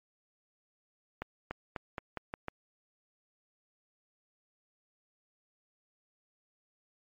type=accelerating click train; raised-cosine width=0.5 ms; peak=-21 dBFS; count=7; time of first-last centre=1.22-2.483 s; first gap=290 ms; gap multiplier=0.87; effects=MP3 48 kbps